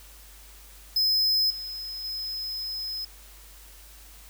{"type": "tone with level steps", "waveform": "square", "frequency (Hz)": 5100, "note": "D#8", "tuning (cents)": 42, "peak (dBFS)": [-21, -34, -31], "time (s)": [0.96, 3.05], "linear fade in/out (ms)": 5, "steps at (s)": [1.5, 2.04], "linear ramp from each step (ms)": 5, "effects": ["added 50 Hz sine -49 dBFS peak until 4.29 s", "white hiss -51 dBFS RMS until 4.29 s"]}